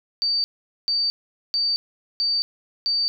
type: tone bursts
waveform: sine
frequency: 4613 Hz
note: D8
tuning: 32 cents flat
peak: -19 dBFS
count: 5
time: 0.22-3.08 s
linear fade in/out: 0 ms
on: 220 ms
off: 440 ms
effects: none